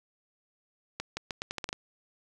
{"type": "accelerating click train", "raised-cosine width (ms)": 0.2, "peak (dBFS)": -16, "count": 9, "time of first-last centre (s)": [1, 1.729], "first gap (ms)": 170, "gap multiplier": 0.81, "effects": []}